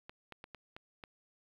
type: clicks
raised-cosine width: 0.3 ms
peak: -30 dBFS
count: 6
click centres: 0.095 / 0.323 / 0.441 / 0.547 / 0.765 / 1.038 s
effects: low-pass 4000 Hz 12 dB/octave + 10-bit